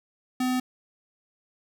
square tone, 253.7 Hz, B3, 47 cents sharp, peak -24 dBFS, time 0.4-0.6 s, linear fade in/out 5 ms, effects none

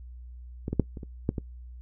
clicks, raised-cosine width 3 ms, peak -18 / -16 / -7 / -26 / -26 / -11 / -18 dBFS, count 7, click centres 0.681 / 0.73 / 0.797 / 0.972 / 1.032 / 1.291 / 1.382 s, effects noise-tail reverb RT60 0.1 s tail -21 dB re dry + added 61 Hz sine -41 dBFS peak until 1.81 s

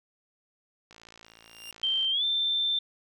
click train, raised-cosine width 0.2 ms, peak -32 dBFS, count 65, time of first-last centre 0.91-2.047 s, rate 56.3 Hz
sawtooth tone with exponential growth, 2794 Hz, F7, in tune, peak -34 dBFS, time 1.25-1.71 s, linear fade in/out 0 ms, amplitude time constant 100 ms
sine tone with pitch glide, 3136 to 3561 Hz, G7 to A7, 0 to +20 cents, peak -24 dBFS, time 1.83-2.79 s, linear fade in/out 5 ms, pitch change +220 cents, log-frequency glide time 2.11-2.24 s
effects none

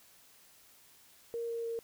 sine tone with pitch steps, 466.2 / 463.5 / 460.8 Hz, A#4 / A#4 / A#4, 0 / -10 / -20 cents, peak -34 dBFS, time 1.34-1.79 s, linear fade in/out 0 ms, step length 150 ms, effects white hiss -61 dBFS RMS until 1.83 s

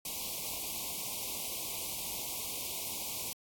white band-stop noise, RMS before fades -38 dBFS, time 0.05-3.33 s, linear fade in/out 2 ms, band 1100 to 2200 Hz, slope 96 dB/octave, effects AAC 64 kbps

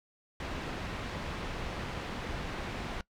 pink low-pass noise, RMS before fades -38 dBFS, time 0.4-3.01 s, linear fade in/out 2 ms, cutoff 3200 Hz, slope 12 dB/octave, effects noise-tail reverb RT60 0.1 s tail -22 dB re dry

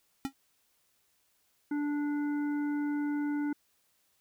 square tone with exponential decay, 272.2 Hz, C#4, 31 cents flat, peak -27 dBFS, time 0.25-0.33 s, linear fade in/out 0 ms, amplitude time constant 16 ms
harmonic tone, 292.4 Hz, D4, 7 cents flat, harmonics 1 / 3 / 5 / 7, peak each -29 / -45 / -45 / -53 dBFS, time 1.71-3.53 s, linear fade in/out 5 ms
effects white hiss -72 dBFS RMS until 4.2 s

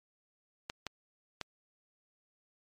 clicks, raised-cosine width 0.2 ms, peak -19 dBFS, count 3, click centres 0.699 / 0.867 / 1.413 s, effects MP3 64 kbps

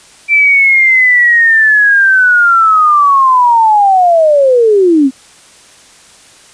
sine linear sweep, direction down, 2347 to 253 Hz, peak -4 dBFS, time 0.28-5.11 s, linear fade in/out 50 ms, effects white hiss -40 dBFS RMS until 6.53 s + resampled to 22050 Hz

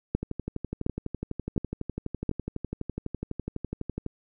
two click trains, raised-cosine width 3 ms, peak -11 / -18 dBFS, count 4 / 47, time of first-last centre 0.15-2.293 / 0.23-4.063 s, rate 1.4 / 12 Hz, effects none

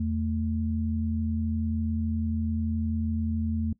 sine tone pair together, 83 / 222.1 Hz, E2 / A3, +12 / +16 cents, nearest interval octave + perfect fourth, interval 1704 cents, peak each -28 dBFS, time 0-3.73 s, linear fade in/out 5 ms, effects noise-tail reverb RT60 0.1 s tail -20 dB re dry

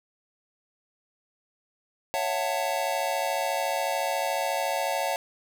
square chord, F# minor seventh, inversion second, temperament just, 555 / 666 / 740 / 888 Hz, C#5 / E5 / F#5 / A5, +2 / +18 / 0 / +16 cents, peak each -32 dBFS, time 2.14-5.16 s, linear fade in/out 0 ms, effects none

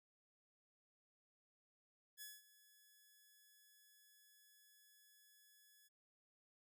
5% pulse tone with ADSR envelope, 1700 Hz, G#6, 40 cents sharp, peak -39 dBFS, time 2.17-5.89 s, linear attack 46 ms, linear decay 200 ms, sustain -18 dB, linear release 25 ms, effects none

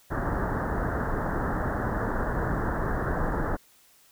pink low-pass noise, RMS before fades -28 dBFS, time 0.1-3.57 s, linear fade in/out 20 ms, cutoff 1800 Hz, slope 96 dB/octave, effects white hiss -59 dBFS RMS until 4.11 s

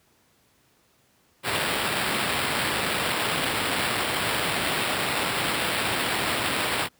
violet noise with sample-and-hold, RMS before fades -26 dBFS, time 1.43-6.89 s, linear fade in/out 50 ms, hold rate 6300 Hz, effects pink hiss -63 dBFS RMS until 6.99 s + high-pass 80 Hz 12 dB/octave

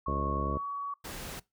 sine tone with pitch glide, 1100 to 1129 Hz, C#6 to C#6, -14 to +31 cents, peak -33 dBFS, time 0.06-0.94 s, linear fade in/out 5 ms, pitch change +45 cents, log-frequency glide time 0.33-0.64 s
harmonic tone, 70 Hz, C#2, 18 cents sharp, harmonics 1 / 2 / 3 / 4 / 5 / 6 / 7 / 8 / 9, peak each -34 / -37 / -39 / -40 / -41 / -42 / -42 / -43 / -44 dBFS, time 0.07-0.58 s, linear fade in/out 10 ms
pink noise, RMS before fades -41 dBFS, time 1.04-1.4 s, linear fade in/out 10 ms
effects noise-tail reverb RT60 0.2 s tail -21 dB re dry

